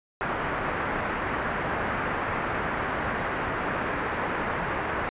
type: low-pass noise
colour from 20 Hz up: white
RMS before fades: -29 dBFS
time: 0.21-5.09 s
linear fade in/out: 0 ms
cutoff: 1800 Hz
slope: 24 dB/octave
effects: resampled to 8000 Hz